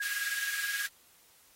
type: tone with tremolo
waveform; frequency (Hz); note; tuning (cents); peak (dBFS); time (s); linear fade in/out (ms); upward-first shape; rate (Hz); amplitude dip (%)
sine; 1642; G#6; -20; -30; 0-0.86; 5; sine; 19; 65
type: high-pass noise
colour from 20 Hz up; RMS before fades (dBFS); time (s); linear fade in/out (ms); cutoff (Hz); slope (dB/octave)
pink; -38; 0.01-0.88; 20; 1400; 48
effects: white hiss -62 dBFS RMS until 1.55 s + AAC 48 kbps